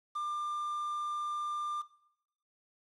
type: tone with quantisation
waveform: triangle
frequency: 1195 Hz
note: D6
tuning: 30 cents sharp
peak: -31 dBFS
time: 0.15-1.82 s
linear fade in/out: 10 ms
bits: 9
effects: noise-tail reverb RT60 0.8 s tail -18 dB re dry + low-pass 8000 Hz 12 dB/octave